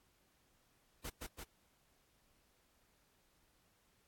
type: noise with echo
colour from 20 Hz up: pink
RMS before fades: -44 dBFS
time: 1.04-1.1 s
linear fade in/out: 10 ms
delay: 170 ms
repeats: 2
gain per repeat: -2 dB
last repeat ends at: 1.44 s
effects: pink hiss -74 dBFS RMS until 4.07 s + AAC 64 kbps